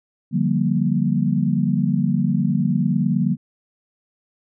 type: chord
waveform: sine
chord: G minor seventh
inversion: second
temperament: just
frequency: 147 / 176.4 / 196 / 235.2 Hz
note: D3 / F3 / G3 / Bb3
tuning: +2 / +18 / 0 / +16 cents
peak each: -22 dBFS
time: 0.31-3.37 s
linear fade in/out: 50 ms
effects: none